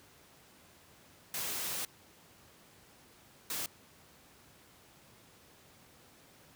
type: noise bursts at uneven times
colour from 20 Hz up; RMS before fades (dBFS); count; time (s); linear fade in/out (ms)
white; -37; 2; 1.34-1.85 / 3.5-3.66; 2
effects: pink hiss -60 dBFS RMS until 6.55 s + high-pass 80 Hz 12 dB/octave